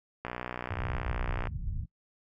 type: click train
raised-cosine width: 0.5 ms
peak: -20 dBFS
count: 76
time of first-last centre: 0.25-1.471 s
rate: 61.4 Hz
type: low-pass noise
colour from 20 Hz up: pink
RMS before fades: -34 dBFS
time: 0.7-1.86 s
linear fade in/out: 10 ms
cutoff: 130 Hz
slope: 24 dB/octave
effects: noise-tail reverb RT60 0.1 s tail -24 dB re dry